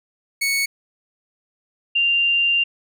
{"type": "tone pair in turn", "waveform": ["sawtooth", "sine"], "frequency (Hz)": [2217, 2785], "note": ["C#7", "F7"], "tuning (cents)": [0, -5], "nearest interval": "major third", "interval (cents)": 395, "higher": "second", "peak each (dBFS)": -15, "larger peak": "neither", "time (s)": [[0.41, 0.66], [1.95, 2.64]], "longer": "second", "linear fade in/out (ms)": 10, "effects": []}